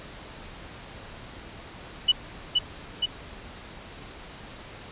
sine tone with echo, 2960 Hz, F#7, in tune, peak -15 dBFS, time 2.08-2.12 s, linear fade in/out 10 ms, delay 470 ms, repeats 2, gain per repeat -3 dB, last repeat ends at 3.06 s, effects pink hiss -43 dBFS RMS until 4.91 s + resampled to 8000 Hz

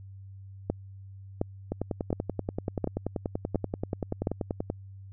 two click trains, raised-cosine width 2 ms, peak -13 / -16 dBFS, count 6 / 32, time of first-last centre 0.7-4.271 / 1.72-4.701 s, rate 1.4 / 10.4 Hz, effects added 97 Hz sine -43 dBFS peak until 5.12 s

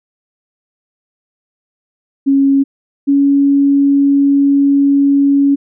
sine tone pair in turn, 275 / 280 Hz, C#4 / C#4, -14 / +18 cents, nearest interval unison, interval 32 cents, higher second, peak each -7 dBFS, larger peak neither, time 2.26-2.64 / 3.07-5.56 s, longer second, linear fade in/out 20 ms, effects none

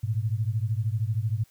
sine beating tone pair, 104.9 / 117.9 Hz, G#2 / A#2, +18 / +20 cents, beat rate 13 Hz, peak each -26 / -28 dBFS, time 0.03-1.44 s, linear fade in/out 10 ms, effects white hiss -62 dBFS RMS until 1.5 s

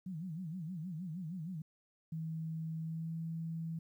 sine tone with vibrato, 170.7 Hz, F3, 39 cents flat, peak -39 dBFS, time 0.06-1.62 s, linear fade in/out 5 ms, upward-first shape sine, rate 6.4 Hz, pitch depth 190 cents each way
sine tone with pitch glide, 160.7 to 163.6 Hz, E3 to E3, -44 to -13 cents, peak -37 dBFS, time 2.12-3.79 s, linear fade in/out 5 ms, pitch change +31 cents, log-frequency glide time 2.79-3.12 s
effects 12-bit

